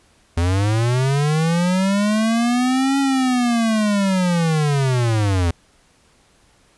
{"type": "linear two-way sweep", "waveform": "square", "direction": "up then down", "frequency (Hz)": [82.5, 277.2, 82.5], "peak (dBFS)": -16, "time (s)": [0.37, 5.51], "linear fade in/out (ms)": 5, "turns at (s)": 2.99, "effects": ["pink hiss -56 dBFS RMS until 6.77 s", "resampled to 24000 Hz"]}